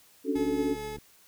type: chord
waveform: sine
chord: D major seventh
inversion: third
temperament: equal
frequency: 277.2 / 293.7 / 370 / 440 Hz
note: C#4 / D4 / F#4 / A4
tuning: 0 / 0 / 0 / 0 cents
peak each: -29 / -32 / -34 / -31 dBFS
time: 0.24-0.77 s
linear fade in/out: 50 ms
type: tone with tremolo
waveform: 30% pulse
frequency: 429.4 Hz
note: A4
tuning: 42 cents flat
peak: -32 dBFS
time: 0.35-0.97 s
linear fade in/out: 10 ms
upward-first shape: triangle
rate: 4.5 Hz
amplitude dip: 25%
type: click train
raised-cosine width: 3 ms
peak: -33 dBFS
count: 47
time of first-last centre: 0.36-0.985 s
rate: 73.6 Hz
effects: white hiss -59 dBFS RMS until 1.27 s